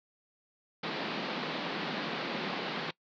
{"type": "band-pass noise", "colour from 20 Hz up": "pink", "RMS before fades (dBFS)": -36, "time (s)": [0.83, 2.91], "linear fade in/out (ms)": 5, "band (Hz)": [160, 4500], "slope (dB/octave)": 48, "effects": ["noise-tail reverb RT60 0.1 s tail -22 dB re dry"]}